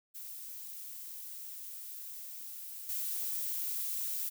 violet noise with level steps, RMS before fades -45 / -36 dBFS, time 0.14-4.3 s, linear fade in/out 20 ms, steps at 2.89 s, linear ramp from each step 2 ms, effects none

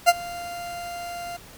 40% pulse tone with ADSR envelope, 696 Hz, F5, 6 cents flat, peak -9 dBFS, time 0.06-1.37 s, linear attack 28 ms, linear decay 36 ms, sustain -22 dB, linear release 10 ms, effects pink hiss -46 dBFS RMS until 1.57 s

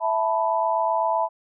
sine chord, E suspended fourth, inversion none, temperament equal, 659.3 / 880 / 987.8 Hz, E5 / A5 / B5, 0 / 0 / 0 cents, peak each -24 dBFS, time 0-1.29 s, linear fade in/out 50 ms, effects none

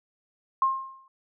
sine tone with exponential decay, 1065 Hz, C6, 30 cents sharp, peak -17 dBFS, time 0.62-1.08 s, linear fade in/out 2 ms, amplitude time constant 100 ms, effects none

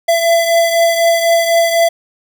square beating tone pair, 671 / 675 Hz, E5 / E5, +31 / +41 cents, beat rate 4 Hz, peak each -11 / -18 dBFS, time 0.08-1.89 s, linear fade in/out 10 ms, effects none

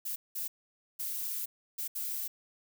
violet noise bursts at uneven times, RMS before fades -36 dBFS, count 5, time 0.05-0.16 / 0.35-0.48 / 0.99-1.46 / 1.78-1.88 / 1.95-2.28 s, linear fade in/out 10 ms, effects none

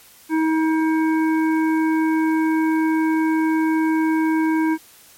harmonic tone, 318.2 Hz, D#4, 39 cents sharp, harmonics 1 / 3 / 5 / 7, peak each -16 / -26 / -30 / -33 dBFS, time 0.29-4.78 s, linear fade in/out 50 ms, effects white hiss -48 dBFS RMS until 5.17 s + MP3 64 kbps

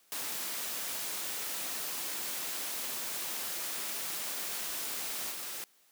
white noise with level steps, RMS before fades -37 / -40 dBFS, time 0.12-5.64 s, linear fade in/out 0 ms, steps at 5.3 s, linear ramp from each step 20 ms, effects white hiss -66 dBFS RMS until 5.91 s + high-pass 200 Hz 12 dB/octave

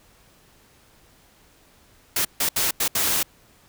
white noise bursts at uneven times, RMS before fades -22 dBFS, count 5, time 2.16-2.25 / 2.4-2.49 / 2.56-2.71 / 2.8-2.88 / 2.95-3.23 s, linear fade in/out 5 ms, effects pink hiss -56 dBFS RMS until 3.68 s

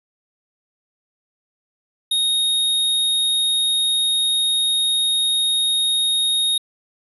square tone, 3729 Hz, A#7, in tune, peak -17 dBFS, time 2.11-6.58 s, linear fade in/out 5 ms, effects resampled to 32000 Hz

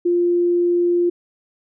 sine tone, 349.2 Hz, F4, in tune, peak -14 dBFS, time 0.05-1.1 s, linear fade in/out 10 ms, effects none

